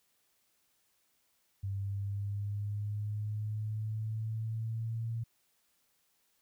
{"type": "linear sweep", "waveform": "sine", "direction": "up", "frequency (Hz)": [98, 115.1], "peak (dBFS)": -33, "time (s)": [1.63, 5.24], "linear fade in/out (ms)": 10, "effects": ["white hiss -74 dBFS RMS until 6.41 s"]}